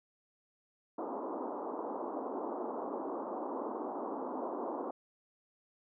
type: band-pass noise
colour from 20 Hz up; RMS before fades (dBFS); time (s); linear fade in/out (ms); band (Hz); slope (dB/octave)
pink; -39; 0.98-4.91; 5; 250 to 1100; 48
effects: none